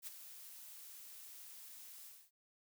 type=noise with ADSR envelope; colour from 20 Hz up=blue; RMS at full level=-45 dBFS; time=0.02-2.31 s; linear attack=50 ms; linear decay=22 ms; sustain=-9 dB; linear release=260 ms; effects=none